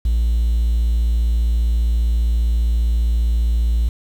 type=tone; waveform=triangle; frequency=57.5 Hz; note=A#1; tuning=23 cents flat; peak=-11 dBFS; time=0.05-3.89 s; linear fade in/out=5 ms; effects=tanh soft clip ceiling -9 dBFS + 7-bit